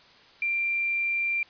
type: tone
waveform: sine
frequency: 2369 Hz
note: D7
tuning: 14 cents sharp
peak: -24 dBFS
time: 0.42-1.43 s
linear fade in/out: 2 ms
effects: white hiss -54 dBFS RMS until 1.49 s + resampled to 11025 Hz